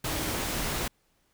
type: tone in noise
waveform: sine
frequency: 311.4 Hz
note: D#4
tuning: 2 cents sharp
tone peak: -37 dBFS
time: 0.09-0.31 s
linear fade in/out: 5 ms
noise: pink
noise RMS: -31 dBFS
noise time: 0.04-0.88 s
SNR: -9 dB
effects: pink hiss -70 dBFS RMS until 1.33 s